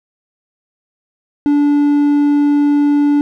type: tone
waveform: triangle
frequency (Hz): 290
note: D4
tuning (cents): -22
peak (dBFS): -7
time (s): 1.46-3.21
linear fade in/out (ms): 0
effects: none